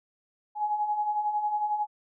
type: beating tone pair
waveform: sine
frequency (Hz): 830.6 / 841.6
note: G#5 / G#5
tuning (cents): 0 / +23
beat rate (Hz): 11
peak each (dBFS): -34 / -26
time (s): 0.55-1.87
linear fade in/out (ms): 50
effects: none